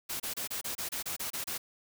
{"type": "noise bursts", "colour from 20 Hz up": "white", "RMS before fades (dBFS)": -36, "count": 11, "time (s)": [0.09, 1.58], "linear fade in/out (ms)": 10, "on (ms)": 110, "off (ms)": 28, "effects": []}